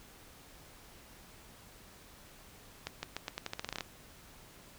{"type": "accelerating click train", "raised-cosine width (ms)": 0.2, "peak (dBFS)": -19, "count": 14, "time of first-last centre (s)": [2.87, 3.808], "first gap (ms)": 160, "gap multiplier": 0.85, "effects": ["pink hiss -56 dBFS RMS until 4.78 s"]}